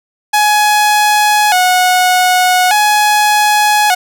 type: tone with vibrato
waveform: sawtooth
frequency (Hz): 784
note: G5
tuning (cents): 0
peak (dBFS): -4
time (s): 0.33-3.95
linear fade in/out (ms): 10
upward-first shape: square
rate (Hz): 0.42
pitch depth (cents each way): 120
effects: none